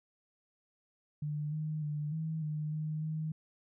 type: tone with pitch steps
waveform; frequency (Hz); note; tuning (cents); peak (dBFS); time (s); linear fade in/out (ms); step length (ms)
sine; 149.3 / 154.5 / 149.1 / 159.3 / 152.2 / 154.5 / 156.6; D3 / D#3 / D3 / D#3 / D#3 / D#3 / D#3; +29 / -12 / +27 / +41 / -38 / -12 / +11; -33; 1.22-3.32; 5; 300
effects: none